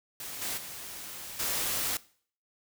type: noise with level steps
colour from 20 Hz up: white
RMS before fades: -40 / -34 / -42 / -31 dBFS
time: 0.2-1.97 s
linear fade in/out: 2 ms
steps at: 0.41 / 0.57 / 1.39 s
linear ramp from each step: 10 ms
effects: noise-tail reverb RT60 0.5 s tail -20 dB re dry